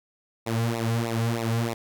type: tone with flanger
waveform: sawtooth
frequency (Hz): 115.3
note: A#2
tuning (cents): -19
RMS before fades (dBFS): -26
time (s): 0.46-1.74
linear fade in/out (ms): 10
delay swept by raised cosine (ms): 0.62 to 3.32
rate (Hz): 3.2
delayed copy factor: -0.95
effects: none